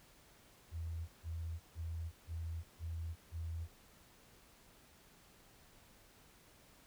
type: tone bursts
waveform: sine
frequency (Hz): 82.41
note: E2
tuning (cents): 0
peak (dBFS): -39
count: 6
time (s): 0.71-3.68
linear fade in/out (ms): 50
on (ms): 370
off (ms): 150
effects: pink hiss -64 dBFS RMS until 6.86 s